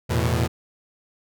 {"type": "chord", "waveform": "sawtooth", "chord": "E suspended fourth", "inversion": "none", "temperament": "equal with one note detuned", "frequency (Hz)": [82.41, 111.41, 123.47], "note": ["E2", "A2", "B2"], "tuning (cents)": [0, 22, 0], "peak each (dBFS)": -20, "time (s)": [0.09, 0.48], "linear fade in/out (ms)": 20, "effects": []}